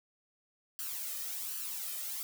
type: noise with flanger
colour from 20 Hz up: blue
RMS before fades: -39 dBFS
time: 0.79-2.23 s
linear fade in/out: 0 ms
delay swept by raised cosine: 0.67 to 1.64 ms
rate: 1.3 Hz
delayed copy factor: +0.6
effects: none